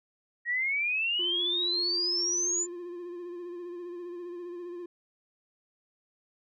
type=exponential sweep; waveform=sine; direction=up; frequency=1879 to 7180 Hz; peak=-26 dBFS; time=0.45-2.67 s; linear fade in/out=50 ms
type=tone with vibrato; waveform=triangle; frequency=350.7 Hz; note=F4; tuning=7 cents sharp; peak=-35 dBFS; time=1.19-4.86 s; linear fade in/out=5 ms; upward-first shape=sine; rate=15 Hz; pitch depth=35 cents each way
effects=none